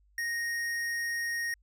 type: tone with hard clipping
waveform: sine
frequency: 1864.7 Hz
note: A#6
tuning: in tune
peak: -32 dBFS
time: 0.18-1.54 s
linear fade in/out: 2 ms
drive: 13 dB
effects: added 50 Hz sine -62 dBFS peak until 1.62 s